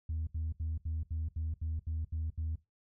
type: tone bursts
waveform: sine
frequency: 79.5 Hz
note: D#2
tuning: 38 cents sharp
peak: -31 dBFS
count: 10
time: 0.09-2.556 s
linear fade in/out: 5 ms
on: 180 ms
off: 74 ms
effects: noise-tail reverb RT60 0.2 s tail -18 dB re dry + tanh soft clip ceiling -30 dBFS